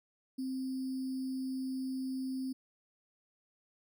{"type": "tone with sample-and-hold", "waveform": "sine", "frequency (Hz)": 261.6, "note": "C4", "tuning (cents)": 0, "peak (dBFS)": -34, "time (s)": [0.38, 2.53], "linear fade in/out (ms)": 10, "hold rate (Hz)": 4900, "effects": []}